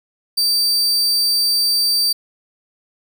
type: tone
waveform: 40% pulse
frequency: 4650 Hz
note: D8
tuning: 18 cents flat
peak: -13 dBFS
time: 0.37-2.13 s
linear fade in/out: 10 ms
effects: none